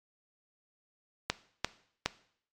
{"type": "clicks", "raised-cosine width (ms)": 0.2, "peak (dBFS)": -10, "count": 3, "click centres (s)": [1.3, 1.646, 2.06], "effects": ["noise-tail reverb RT60 0.6 s tail -17 dB re dry", "MP3 96 kbps"]}